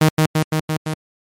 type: tone with echo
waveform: sawtooth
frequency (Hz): 156.2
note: D#3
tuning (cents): +7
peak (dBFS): -6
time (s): 0.01-0.09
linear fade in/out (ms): 5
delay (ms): 170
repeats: 5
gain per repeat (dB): -2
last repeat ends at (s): 0.94
effects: MP3 64 kbps